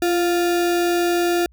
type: tone with sample-and-hold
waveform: sine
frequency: 346.1 Hz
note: F4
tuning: 16 cents flat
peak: -16 dBFS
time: 0.02-1.46 s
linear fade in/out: 2 ms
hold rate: 1050 Hz
effects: added 60 Hz sine -49 dBFS peak until 1.52 s

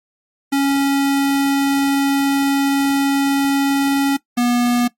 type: tone pair in turn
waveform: square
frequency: 277.3 / 242.2 Hz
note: C#4 / B3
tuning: +1 / -34 cents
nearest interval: major second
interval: 235 cents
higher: first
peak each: -14 dBFS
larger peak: neither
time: 0.52-4.17 / 4.37-4.88 s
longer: first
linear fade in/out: 10 ms
effects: noise-tail reverb RT60 0.1 s tail -18 dB re dry + MP3 64 kbps

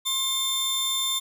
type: tone pair together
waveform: sawtooth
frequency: 1069 / 3576 Hz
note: C6 / A7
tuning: +37 / +27 cents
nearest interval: octave + major sixth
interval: 2090 cents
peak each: -31 / -21 dBFS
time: 0.05-1.2 s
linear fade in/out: 20 ms
effects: none

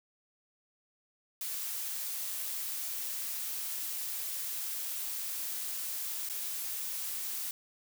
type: noise with dropouts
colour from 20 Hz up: blue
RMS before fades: -37 dBFS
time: 1.41-7.51 s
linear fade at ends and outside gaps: 2 ms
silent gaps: 6.29-6.297 s
effects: none

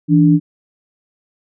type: tone pair together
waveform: sine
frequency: 164.2 / 292.6 Hz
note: E3 / D4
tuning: -6 / -6 cents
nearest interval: minor seventh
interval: 1000 cents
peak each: -10 dBFS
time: 0.08-0.4 s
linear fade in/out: 50 ms
effects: none

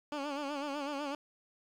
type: tone with vibrato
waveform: 15% pulse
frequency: 286 Hz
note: D4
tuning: 46 cents flat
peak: -29 dBFS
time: 0.12-1.15 s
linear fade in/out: 2 ms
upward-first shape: sine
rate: 8 Hz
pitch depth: 81 cents each way
effects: low-pass 5000 Hz 12 dB/octave + 10-bit

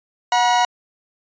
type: tone pair together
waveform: 40% pulse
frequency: 730 / 960.7 Hz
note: F#5 / B5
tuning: -24 / -48 cents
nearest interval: perfect fourth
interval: 476 cents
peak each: -16 dBFS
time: 0.32-0.65 s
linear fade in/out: 2 ms
effects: resampled to 16000 Hz

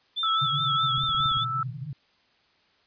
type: tone with vibrato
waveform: sine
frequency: 3446 Hz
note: A7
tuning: 37 cents flat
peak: -26 dBFS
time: 0.16-1.45 s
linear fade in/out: 20 ms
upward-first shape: sine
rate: 4.8 Hz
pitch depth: 75 cents each way
type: tone with tremolo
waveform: sine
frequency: 1318.5 Hz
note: E6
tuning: in tune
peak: -22 dBFS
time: 0.23-1.63 s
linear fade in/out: 2 ms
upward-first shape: triangle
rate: 2.2 Hz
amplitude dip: 50%
type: band-pass noise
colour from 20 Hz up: pink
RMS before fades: -35 dBFS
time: 0.41-1.93 s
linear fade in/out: 2 ms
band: 120 to 150 Hz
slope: 96 dB/octave
type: click train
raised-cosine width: 5 ms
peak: -29 dBFS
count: 8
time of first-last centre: 0.98-1.371 s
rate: 17.9 Hz
effects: white hiss -64 dBFS RMS until 2.86 s + resampled to 11025 Hz

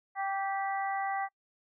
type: harmonic tone with a mistuned harmonic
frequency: 392 Hz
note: G4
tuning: in tune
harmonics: 2 / 3 / 4 / 5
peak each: -31 / -39 / -43 / -39 dBFS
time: 0.15-1.29 s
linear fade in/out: 50 ms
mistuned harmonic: 3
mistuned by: -19 cents
effects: noise-tail reverb RT60 0.1 s tail -24 dB re dry

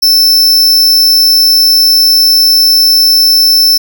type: tone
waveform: 45% pulse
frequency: 5310 Hz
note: E8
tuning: 12 cents sharp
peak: -4 dBFS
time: 0.02-3.78 s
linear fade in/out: 10 ms
effects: none

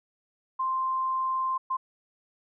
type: tone bursts at uneven times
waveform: sine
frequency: 1046.5 Hz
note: C6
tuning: in tune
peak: -25 dBFS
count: 2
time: 0.59-1.58 / 1.7-1.77 s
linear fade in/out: 10 ms
effects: none

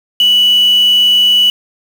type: tone with quantisation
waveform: sine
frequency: 2954 Hz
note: F#7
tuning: 3 cents flat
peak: -6 dBFS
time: 0.2-1.5 s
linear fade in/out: 2 ms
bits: 4
effects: none

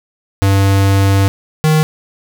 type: tone pair in turn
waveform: square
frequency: 98 / 155.57 Hz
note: G2 / D#3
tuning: 0 / 0 cents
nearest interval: minor sixth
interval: 800 cents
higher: second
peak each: -9 dBFS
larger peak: neither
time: 0.42-1.28 / 1.64-1.83 s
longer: first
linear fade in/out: 0 ms
effects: none

